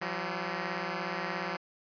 5% pulse beating tone pair, 171.6 / 188.6 Hz, F3 / F#3, -30 / +33 cents, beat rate 17 Hz, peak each -24 dBFS, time 0.01-1.57 s, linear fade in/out 10 ms, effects resampled to 11025 Hz

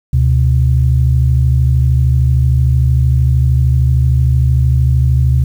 sine tone pair together, 73.42 / 126.55 Hz, D2 / B2, 0 / +43 cents, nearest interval major sixth, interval 943 cents, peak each -10 dBFS, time 0.13-5.44 s, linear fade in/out 5 ms, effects tanh soft clip ceiling 0 dBFS + 7-bit

